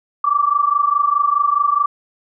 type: tone pair together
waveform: sine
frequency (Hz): 1149.9 / 1174.7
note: D6 / D6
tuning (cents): -37 / 0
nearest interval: unison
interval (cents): 37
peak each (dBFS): -16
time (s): 0.24-1.86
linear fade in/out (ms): 5
effects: none